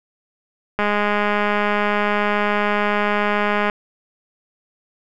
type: click train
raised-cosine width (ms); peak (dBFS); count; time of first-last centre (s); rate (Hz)
0.5; -5; 603; 0.79-3.698; 207
effects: none